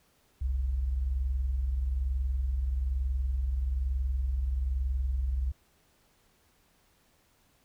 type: tone pair together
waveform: sine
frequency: 44.3 / 65.41 Hz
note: F1 / C2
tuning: +25 / 0 cents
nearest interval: perfect fifth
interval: 675 cents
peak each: -36 / -27 dBFS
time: 0.41-5.52 s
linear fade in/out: 10 ms
effects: pink hiss -67 dBFS RMS until 7.64 s